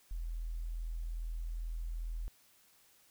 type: tone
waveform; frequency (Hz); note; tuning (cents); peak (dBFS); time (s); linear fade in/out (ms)
sine; 41.2; E1; 0; -36; 0.11-2.28; 0
effects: white hiss -66 dBFS RMS until 3.1 s